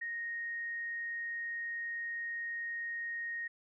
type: tone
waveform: sine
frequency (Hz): 1864.7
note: A#6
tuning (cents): 0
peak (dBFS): -36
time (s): 0.01-3.48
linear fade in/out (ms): 10
effects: none